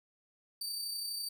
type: tone with amplitude modulation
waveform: sawtooth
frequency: 4618 Hz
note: D8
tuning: 30 cents flat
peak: -32 dBFS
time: 0.61-1.29 s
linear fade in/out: 5 ms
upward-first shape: sine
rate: 32.1 Hz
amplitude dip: 35%
effects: none